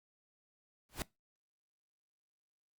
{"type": "noise with exponential growth", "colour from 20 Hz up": "pink", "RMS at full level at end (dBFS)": -34, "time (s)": [0.89, 1.02], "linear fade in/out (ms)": 1, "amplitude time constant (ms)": 27, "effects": ["noise-tail reverb RT60 0.2 s tail -22 dB re dry", "Opus 48 kbps"]}